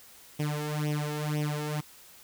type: tone with flanger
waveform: sawtooth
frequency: 149.9 Hz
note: D3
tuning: 36 cents sharp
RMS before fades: -31 dBFS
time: 0.39-1.81 s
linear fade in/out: 10 ms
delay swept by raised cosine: 0.34 to 2.34 ms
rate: 2 Hz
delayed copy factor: +0.95
effects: white hiss -53 dBFS RMS until 2.23 s